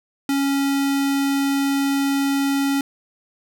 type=tone with notch filter; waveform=square; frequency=277.2 Hz; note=C#4; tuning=in tune; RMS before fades=-20 dBFS; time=0.29-2.81 s; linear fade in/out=2 ms; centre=620 Hz; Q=1.6; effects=none